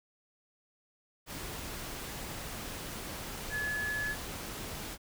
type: tone in noise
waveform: sine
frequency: 1707 Hz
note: G#6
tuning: 47 cents sharp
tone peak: -32 dBFS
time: 3.5-4.16 s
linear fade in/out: 50 ms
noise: pink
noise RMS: -41 dBFS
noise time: 1.26-4.98 s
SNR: +6 dB
effects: none